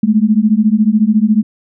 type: beating tone pair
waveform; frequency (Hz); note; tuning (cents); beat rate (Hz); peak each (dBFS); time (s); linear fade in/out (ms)
sine; 207.7 / 221.7; G#3 / A3; 0 / +13; 14; -11; 0.03-1.43; 5
effects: none